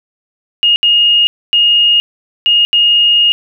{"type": "tone bursts at uneven times", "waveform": "sine", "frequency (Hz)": 2854, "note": "F7", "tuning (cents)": 37, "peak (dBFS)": -6, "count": 5, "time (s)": [[0.63, 0.76], [0.83, 1.27], [1.53, 2], [2.46, 2.65], [2.73, 3.32]], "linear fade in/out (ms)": 0, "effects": []}